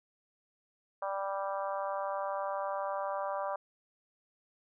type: harmonic tone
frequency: 196 Hz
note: G3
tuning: in tune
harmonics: 3 / 4 / 5 / 6 / 7 / 8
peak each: -36 / -39 / -39 / -40 / -48 / -50 dBFS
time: 1.02-3.56 s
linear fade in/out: 5 ms
effects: none